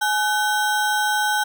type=ring-modulated tone; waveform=square; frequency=1174.7 Hz; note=D6; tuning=in tune; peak=-16 dBFS; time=0.01-1.44 s; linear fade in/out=10 ms; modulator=334 Hz; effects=none